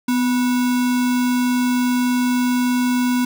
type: tone with sample-and-hold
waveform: sine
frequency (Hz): 249.2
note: B3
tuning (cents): +16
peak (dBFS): -15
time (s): 0.08-3.25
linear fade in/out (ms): 5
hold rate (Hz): 1225
effects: none